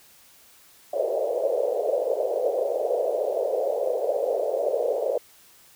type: band-pass noise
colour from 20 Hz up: white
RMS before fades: -25 dBFS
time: 0.93-5.18 s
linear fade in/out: 5 ms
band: 460 to 600 Hz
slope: 48 dB/octave
effects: white hiss -54 dBFS RMS until 5.75 s